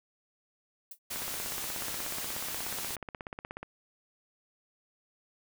violet noise with exponential decay, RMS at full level -38 dBFS, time 0.91-0.99 s, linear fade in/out 5 ms, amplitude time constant 16 ms
white noise, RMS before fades -37 dBFS, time 1.1-2.96 s, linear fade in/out 10 ms
click train, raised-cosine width 0.5 ms, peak -24 dBFS, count 42, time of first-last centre 1.16-3.63 s, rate 16.6 Hz
effects none

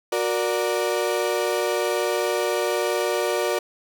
35% pulse chord, Gb augmented, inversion none, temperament equal with one note detuned, 366.2 / 466.2 / 587.3 Hz, Gb4 / Bb4 / D5, -18 / 0 / 0 cents, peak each -24 dBFS, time 0.12-3.59 s, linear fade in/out 5 ms, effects none

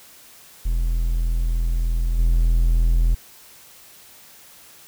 triangle tone with level steps, 41.63 Hz, E1, 18 cents sharp, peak -16 / -12 dBFS, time 0.65-3.15 s, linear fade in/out 10 ms, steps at 2.18 s, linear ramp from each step 10 ms, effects white hiss -47 dBFS RMS until 4.87 s

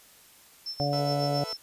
sine tone with tremolo, 5320 Hz, E8, 15 cents sharp, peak -31 dBFS, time 0.66-1.57 s, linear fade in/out 2 ms, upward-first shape sine, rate 7.3 Hz, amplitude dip 85%
harmonic tone, 143.5 Hz, D3, 40 cents flat, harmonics 1 / 2 / 3 / 4 / 5, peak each -29 / -34 / -38 / -30 / -31 dBFS, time 0.8-1.44 s, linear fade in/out 0 ms
25% pulse chord, A suspended second, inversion none, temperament just, 440 / 495 / 660 Hz, A4 / B4 / E5, 0 / +4 / +2 cents, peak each -39 / -40 / -37 dBFS, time 0.93-1.53 s, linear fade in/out 0 ms
effects white hiss -55 dBFS RMS until 1.62 s + resampled to 32000 Hz

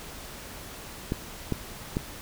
clicks, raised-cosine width 3 ms, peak -13 dBFS, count 3, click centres 1.121 / 1.523 / 1.969 s, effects pink hiss -42 dBFS RMS until 2.21 s

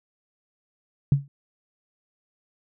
sine tone with exponential decay, 140 Hz, C#3, 18 cents sharp, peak -11 dBFS, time 1.12-1.28 s, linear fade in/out 2 ms, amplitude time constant 33 ms, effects none

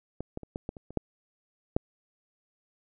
clicks, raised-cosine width 2 ms, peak -21 / -21 / -29 / -20 / -20 / -30 / -30 / -13 / -10 dBFS, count 9, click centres 0.206 / 0.374 / 0.433 / 0.559 / 0.691 / 0.768 / 0.906 / 0.973 / 1.765 s, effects none

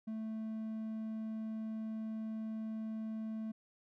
triangle tone, 220 Hz, A3, in tune, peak -36 dBFS, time 0.07-3.52 s, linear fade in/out 10 ms, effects none

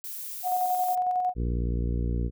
violet noise, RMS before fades -37 dBFS, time 0.04-0.95 s, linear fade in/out 0 ms
sine tone with tremolo, 730 Hz, F#5, 24 cents flat, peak -22 dBFS, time 0.43-1.34 s, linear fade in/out 50 ms, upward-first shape square, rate 11 Hz, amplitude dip 30%
harmonic tone, 59.1 Hz, A#1, 24 cents sharp, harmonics 1 / 2 / 3 / 4 / 5 / 6 / 7 / 8, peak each -26 / -32 / -36 / -38 / -40 / -42 / -43 / -44 dBFS, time 1.35-2.31 s, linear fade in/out 50 ms
effects none

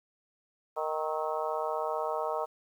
harmonic tone with a mistuned harmonic, 155.56 Hz, D#3, in tune, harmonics 3 / 4 / 5 / 6 / 7 / 8, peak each -36 / -34 / -37 / -37 / -38 / -40 dBFS, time 0.76-2.46 s, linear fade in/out 20 ms, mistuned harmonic 8, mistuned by +64 cents, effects 10-bit

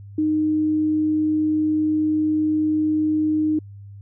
sine tone, 308.3 Hz, D#4, 16 cents flat, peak -17 dBFS, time 0.18-3.59 s, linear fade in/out 5 ms, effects added 100 Hz sine -37 dBFS peak until 4.01 s

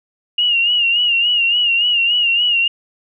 sine tone with vibrato, 2837 Hz, F7, 27 cents sharp, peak -12 dBFS, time 0.38-2.68 s, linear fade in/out 5 ms, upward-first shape sine, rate 3.5 Hz, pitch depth 66 cents each way, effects none

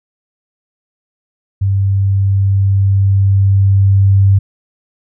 sine tone with level ramp, 98 Hz, G2, in tune, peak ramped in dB -10 to -5 dBFS, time 1.61-4.39 s, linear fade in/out 10 ms, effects none

